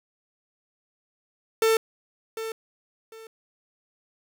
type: tone with echo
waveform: 45% pulse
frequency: 446.5 Hz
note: A4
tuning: 25 cents sharp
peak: -18 dBFS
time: 1.62-1.77 s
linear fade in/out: 2 ms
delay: 750 ms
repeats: 2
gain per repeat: -12 dB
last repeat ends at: 3.27 s
effects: none